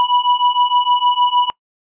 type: beating tone pair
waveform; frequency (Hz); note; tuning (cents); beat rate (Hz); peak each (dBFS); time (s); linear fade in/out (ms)
square; 978 / 984.5; B5 / B5; -17 / -6; 6.5; -17 / -16; 0-1.5; 0
effects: noise-tail reverb RT60 0.1 s tail -23 dB re dry + resampled to 8000 Hz